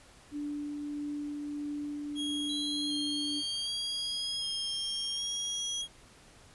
sine tone with tremolo, 292.6 Hz, D4, 6 cents flat, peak -33 dBFS, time 0.31-3.43 s, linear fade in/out 50 ms, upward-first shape triangle, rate 1.6 Hz, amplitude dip 25%
45% pulse tone with vibrato, 3254 Hz, G#7, 36 cents flat, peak -34 dBFS, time 2.15-5.88 s, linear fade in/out 50 ms, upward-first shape square, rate 0.66 Hz, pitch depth 17 cents each way
sine linear sweep, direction up, 3937 to 5970 Hz, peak -37 dBFS, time 2.49-5.82 s, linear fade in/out 10 ms
effects pink hiss -57 dBFS RMS until 6.54 s + resampled to 24000 Hz

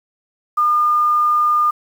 sine tone with quantisation, 1211 Hz, D#6, 47 cents flat, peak -12 dBFS, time 0.57-1.71 s, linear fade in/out 10 ms, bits 7, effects none

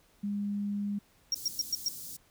sine tone, 203.5 Hz, G#3, 35 cents flat, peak -30 dBFS, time 0.23-0.99 s, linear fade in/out 10 ms
triangle tone bursts, 5588 Hz, F8, in tune, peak -25 dBFS, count 5, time 1.32-1.885 s, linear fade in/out 2 ms, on 25 ms, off 110 ms
white band-stop noise, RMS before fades -43 dBFS, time 1.35-2.17 s, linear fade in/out 10 ms, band 330 to 4600 Hz, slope 24 dB/octave
effects pink hiss -65 dBFS RMS until 2.3 s

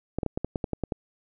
clicks, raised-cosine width 2 ms, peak -14 dBFS, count 10, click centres 0.186 / 0.232 / 0.263 / 0.375 / 0.446 / 0.558 / 0.642 / 0.733 / 0.837 / 0.922 s, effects none

